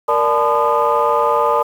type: tone cluster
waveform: sine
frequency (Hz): 466.6 / 587 / 864 / 1014 / 1221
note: A#4 / D5 / A5 / B5 / D#6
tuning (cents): +2 / -1 / -32 / +45 / -33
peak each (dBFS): -18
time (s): 0.08-1.63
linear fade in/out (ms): 10
effects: tanh soft clip ceiling -5 dBFS + 7-bit